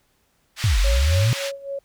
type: band-pass noise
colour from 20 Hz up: white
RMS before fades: -30 dBFS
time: 0.56-1.52 s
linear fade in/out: 50 ms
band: 1300 to 4500 Hz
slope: 12 dB/octave
type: exponential two-way sweep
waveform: sine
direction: down then up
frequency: 126.4 to 43.65 to 126.4 Hz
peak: -15 dBFS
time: 0.64-1.33 s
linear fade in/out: 0 ms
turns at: 0.79 s
type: tone with tremolo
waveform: sine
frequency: 554.4 Hz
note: C#5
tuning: in tune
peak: -25 dBFS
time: 0.84-1.79 s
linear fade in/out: 5 ms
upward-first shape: sine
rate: 3.6 Hz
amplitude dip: 80%
effects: pink hiss -65 dBFS RMS until 1.84 s